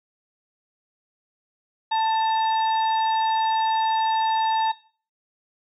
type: harmonic tone with a mistuned harmonic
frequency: 887 Hz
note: A5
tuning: 14 cents sharp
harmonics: 1 / 2 / 3 / 4 / 5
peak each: -20 / -35 / -39 / -31 / -43 dBFS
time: 1.91-4.72 s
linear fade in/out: 10 ms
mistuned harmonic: 4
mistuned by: +100 cents
effects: noise-tail reverb RT60 0.4 s tail -17 dB re dry